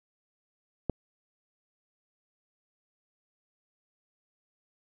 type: click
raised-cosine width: 2 ms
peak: -14 dBFS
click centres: 0.897 s
effects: none